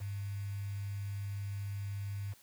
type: tone with quantisation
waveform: sine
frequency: 100 Hz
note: G2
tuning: 35 cents sharp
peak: -36 dBFS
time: 0-2.34 s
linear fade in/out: 20 ms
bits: 9
effects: white hiss -62 dBFS RMS until 2.42 s